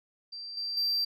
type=tone with level steps; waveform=sine; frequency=4699 Hz; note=D8; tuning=in tune; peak=-38 / -31 / -23 dBFS; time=0.32-1.05 s; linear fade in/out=10 ms; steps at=0.57 / 0.77 s; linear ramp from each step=2 ms; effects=tanh soft clip ceiling -25 dBFS